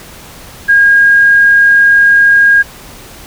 sine tone, 1627 Hz, G#6, 36 cents flat, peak -3 dBFS, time 0.68-2.63 s, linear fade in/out 20 ms, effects pink hiss -33 dBFS RMS until 3.26 s

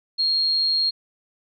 sine tone, 4252 Hz, C8, 27 cents sharp, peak -18 dBFS, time 0.18-0.91 s, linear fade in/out 20 ms, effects none

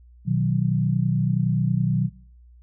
sine chord, B major, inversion none, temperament equal, 123.47 / 155.56 / 185 Hz, B2 / D#3 / F#3, 0 / 0 / 0 cents, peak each -23 dBFS, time 0.25-2.1 s, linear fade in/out 50 ms, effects noise-tail reverb RT60 0.5 s tail -20 dB re dry + added 60 Hz sine -47 dBFS peak until 2.62 s

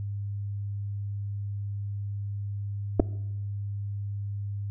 clicks, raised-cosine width 2 ms, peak -7 dBFS, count 2, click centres 2.997 / 3 s, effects noise-tail reverb RT60 1.0 s tail -20 dB re dry + added 101 Hz sine -30 dBFS peak until 4.7 s

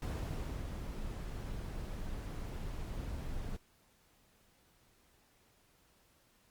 brown noise with ADSR envelope, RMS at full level -36 dBFS, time 0.02-3.57 s, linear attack 3 ms, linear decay 650 ms, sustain -5 dB, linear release 10 ms, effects pink hiss -69 dBFS RMS until 6.5 s + Opus 48 kbps

